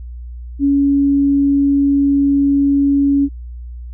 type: tone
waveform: sine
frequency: 280.3 Hz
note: C#4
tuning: 19 cents sharp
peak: -10 dBFS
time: 0.59-3.29 s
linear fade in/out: 50 ms
effects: added 60 Hz sine -27 dBFS peak until 3.93 s